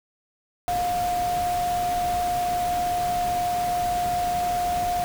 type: tone in noise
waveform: sine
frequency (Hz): 710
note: F5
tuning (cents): +28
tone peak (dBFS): -22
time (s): 0.68-5.04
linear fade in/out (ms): 0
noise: pink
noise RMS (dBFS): -34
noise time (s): 0.68-5.04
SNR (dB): +9
effects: none